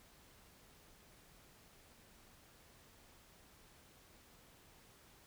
silence, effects pink hiss -64 dBFS RMS until 5.26 s

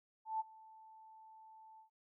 sine tone with ADSR envelope, 880 Hz, A5, in tune, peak -33 dBFS, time 0.25-1.9 s, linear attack 150 ms, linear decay 23 ms, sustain -23 dB, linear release 110 ms, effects none

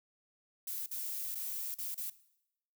violet noise with dropouts, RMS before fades -39 dBFS, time 0.67-2.1 s, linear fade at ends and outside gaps 5 ms, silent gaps 0.862-0.911 / 1.348-1.354 / 1.745-1.785 / 1.946-1.977 s, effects noise-tail reverb RT60 0.8 s tail -18 dB re dry

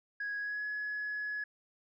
sine tone with pitch glide, 1659 to 1690.9 Hz, G#6 to G#6, -2 to +31 cents, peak -33 dBFS, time 0.2-1.44 s, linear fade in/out 5 ms, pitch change +33 cents, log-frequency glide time 0.39-0.65 s, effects tanh soft clip ceiling -31 dBFS

